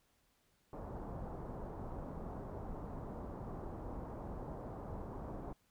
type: low-pass noise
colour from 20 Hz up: pink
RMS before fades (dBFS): -45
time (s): 0.73-5.53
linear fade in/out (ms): 2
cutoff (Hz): 1000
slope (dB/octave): 24
effects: pink hiss -75 dBFS RMS until 5.7 s